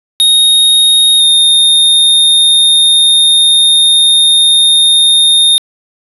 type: tone pair in turn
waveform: square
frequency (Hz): 3729 / 3671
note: A#7 / A#7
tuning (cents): 0 / -27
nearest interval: unison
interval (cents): 27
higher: first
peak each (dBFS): -5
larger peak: neither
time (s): 0.2-1.2 / 1.2-5.58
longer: second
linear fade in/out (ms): 0
effects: resampled to 32000 Hz + 7-bit